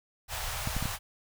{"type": "band-stop noise", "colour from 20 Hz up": "pink", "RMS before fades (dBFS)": -35, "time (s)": [0.28, 0.99], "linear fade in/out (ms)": 50, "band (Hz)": [110, 620], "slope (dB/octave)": 24}
{"type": "clicks", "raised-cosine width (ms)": 5, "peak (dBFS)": -20, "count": 4, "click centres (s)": [0.674, 0.766, 0.826, 0.856]}
{"effects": []}